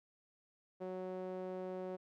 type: tone with band-pass filter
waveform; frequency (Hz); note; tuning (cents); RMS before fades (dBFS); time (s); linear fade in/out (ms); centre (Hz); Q
sawtooth; 185; F#3; 0; -43; 0.8-1.97; 20; 480; 2.2
effects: none